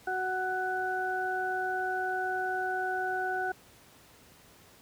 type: harmonic tone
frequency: 372 Hz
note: F#4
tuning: 9 cents sharp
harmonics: 1 / 2 / 4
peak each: -36 / -32 / -33 dBFS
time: 0.07-3.52 s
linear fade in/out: 5 ms
effects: pink hiss -57 dBFS RMS until 4.81 s + high-pass 60 Hz 12 dB/octave